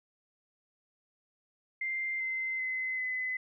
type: tone with pitch steps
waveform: sine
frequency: 2093 / 2069 / 2045 / 2022 Hz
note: C7 / C7 / C7 / B6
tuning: 0 / -20 / -40 / +40 cents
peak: -31 dBFS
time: 1.81-3.37 s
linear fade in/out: 5 ms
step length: 390 ms
effects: none